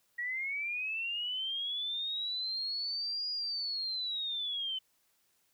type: linear two-way sweep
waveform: sine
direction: up then down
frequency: 1900 to 4897 to 3039 Hz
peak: -33 dBFS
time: 0.18-4.79 s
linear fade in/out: 10 ms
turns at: 3.3 s
effects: white hiss -73 dBFS RMS until 5.53 s